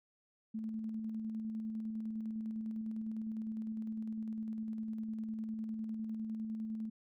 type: tone with tremolo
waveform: sine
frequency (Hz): 220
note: A3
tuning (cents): 0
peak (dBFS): -36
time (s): 0.54-6.9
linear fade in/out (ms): 10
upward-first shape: square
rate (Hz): 9.9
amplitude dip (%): 25
effects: none